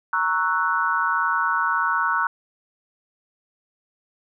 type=chord; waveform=sine; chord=F# dominant seventh; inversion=first; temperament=equal; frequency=932.3 / 1108.7 / 1318.5 / 1480 Hz; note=A#5 / C#6 / E6 / F#6; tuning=0 / 0 / 0 / 0 cents; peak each=-26 / -25 / -25 / -23 dBFS; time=0.13-2.27 s; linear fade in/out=2 ms; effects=none